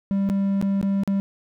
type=tone with dropouts; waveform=triangle; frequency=196.9 Hz; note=G3; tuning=8 cents sharp; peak=-17 dBFS; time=0.11-1.2 s; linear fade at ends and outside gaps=0 ms; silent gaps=0.29-0.299 / 0.614-0.625 / 0.813-0.828 / 1.035-1.076 s; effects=none